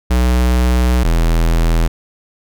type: tone pair in turn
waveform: square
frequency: 61.74 / 41.34 Hz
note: B1 / E1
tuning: 0 / +6 cents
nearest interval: perfect fifth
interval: 694 cents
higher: first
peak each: -11 dBFS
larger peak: neither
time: 0.1-1.04 / 1.04-1.88 s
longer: first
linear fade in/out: 10 ms
effects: none